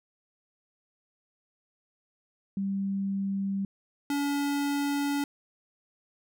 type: tone pair in turn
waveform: sine / square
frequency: 196.1 / 284.8 Hz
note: G3 / C#4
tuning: +1 / +47 cents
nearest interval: tritone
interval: 646 cents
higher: second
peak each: -27 dBFS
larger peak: neither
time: 2.57-3.65 / 4.1-5.24 s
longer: second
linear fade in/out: 2 ms
effects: none